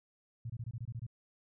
sine tone bursts, 116.54 Hz, A#2, in tune, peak -37 dBFS, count 9, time 0.45-1.066 s, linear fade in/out 5 ms, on 48 ms, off 23 ms, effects none

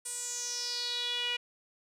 sawtooth tone with band-pass filter sweep, 485.2 Hz, B4, 31 cents flat, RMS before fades -35 dBFS, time 0.05-1.37 s, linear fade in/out 10 ms, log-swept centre 8800 to 2700 Hz, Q 5.7, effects none

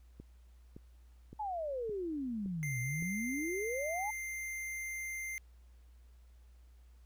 click train, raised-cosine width 3 ms, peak -35 dBFS, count 6, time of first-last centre 0.2-3.025 s, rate 1.77 Hz
sine exponential two-way sweep, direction down then up, 880 to 120 to 880 Hz, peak -35 dBFS, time 1.39-4.11 s, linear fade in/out 10 ms, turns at 2.8 s
square tone, 2093 Hz, C7, in tune, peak -39 dBFS, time 2.63-5.38 s, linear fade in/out 0 ms
effects added 60 Hz sine -56 dBFS peak until 7.05 s + pink hiss -74 dBFS RMS until 7.05 s

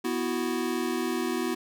square chord, B suspended fourth, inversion none, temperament equal, 246.9 / 329.6 / 370 Hz, B3 / E4 / F#4, 0 / 0 / 0 cents, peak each -32 dBFS, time 0.04-1.55 s, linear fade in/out 10 ms, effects none

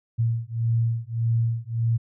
sine beating tone pair, 114.5 / 116.2 Hz, A#2 / A#2, -31 / -5 cents, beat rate 1.7 Hz, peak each -24 dBFS, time 0.18-1.98 s, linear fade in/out 20 ms, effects none

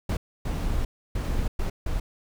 brown noise bursts at uneven times, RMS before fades -26 dBFS, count 5, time 0.09-0.17 / 0.45-0.85 / 1.15-1.48 / 1.59-1.7 / 1.86-2 s, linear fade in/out 5 ms, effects none

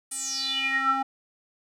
square tone with band-pass filter sweep, 268.6 Hz, C4, 46 cents sharp, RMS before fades -27 dBFS, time 0.11-1.03 s, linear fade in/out 10 ms, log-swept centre 9500 to 950 Hz, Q 8.4, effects none

